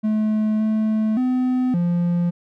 triangle tone with pitch steps, 215.3 / 217.4 / 253.6 / 173.8 Hz, A3 / A3 / B3 / F3, -37 / -21 / +46 / -8 cents, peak -15 dBFS, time 0.03-2.31 s, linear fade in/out 20 ms, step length 570 ms, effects none

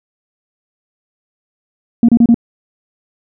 sine tone bursts, 234.1 Hz, A#3, 8 cents sharp, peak -3 dBFS, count 4, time 2.03-2.344 s, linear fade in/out 2 ms, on 56 ms, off 30 ms, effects tanh soft clip ceiling -1 dBFS

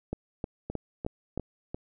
two click trains, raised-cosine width 2 ms, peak -21 / -18 dBFS, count 4 / 5, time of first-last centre 0.7-1.745 / 0.13-1.376 s, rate 2.87 / 3.21 Hz, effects none

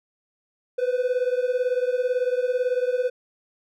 triangle beating tone pair, 493.9 / 511.9 Hz, B4 / C5, 0 / -38 cents, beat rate 18 Hz, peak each -21 / -23 dBFS, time 0.78-3.1 s, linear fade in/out 10 ms, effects none

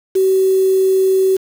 sine tone with quantisation, 380.4 Hz, F#4, 48 cents sharp, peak -10 dBFS, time 0.15-1.37 s, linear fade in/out 10 ms, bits 5, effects none

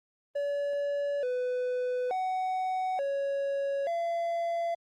triangle tone with pitch steps, 571 / 499.3 / 747 / 556 / 679 Hz, D5 / B4 / F#5 / C#5 / F5, -49 / +19 / +16 / +5 / -49 cents, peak -26 dBFS, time 0.35-4.75 s, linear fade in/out 10 ms, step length 880 ms, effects Opus 24 kbps

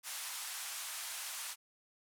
white band-pass noise, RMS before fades -43 dBFS, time 0.03-1.56 s, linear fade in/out 50 ms, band 790 to 12000 Hz, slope 24 dB/octave, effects none

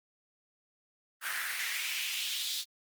pink noise with high-pass filter sweep, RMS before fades -35 dBFS, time 1.21-2.65 s, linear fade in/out 50 ms, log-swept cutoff 1500 to 4000 Hz, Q 2.8, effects Opus 32 kbps

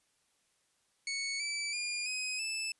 20% pulse tone with pitch steps, 2217 / 2314 / 2415 / 2520 / 2630 Hz, C#7 / D7 / D7 / D#7 / E7, 0 / -26 / +48 / +21 / -5 cents, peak -29 dBFS, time 1.07-2.72 s, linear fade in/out 2 ms, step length 330 ms, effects white hiss -74 dBFS RMS until 2.79 s + resampled to 24000 Hz

